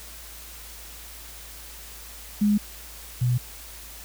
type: tone pair in turn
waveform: sine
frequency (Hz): 207.7 / 123.5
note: G#3 / B2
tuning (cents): 0 / 0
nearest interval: major sixth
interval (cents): 900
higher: first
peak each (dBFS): -17 / -19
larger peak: first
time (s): 2.41-2.58 / 3.21-3.38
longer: neither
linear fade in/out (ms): 10
effects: added 55 Hz sine -45 dBFS peak until 4.04 s + white hiss -43 dBFS RMS until 4.04 s